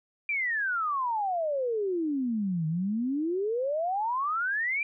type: exponential two-way sweep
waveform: sine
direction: down then up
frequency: 2400 to 153.9 to 2400 Hz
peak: -26 dBFS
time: 0.29-4.83 s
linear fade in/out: 2 ms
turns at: 2.67 s
effects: none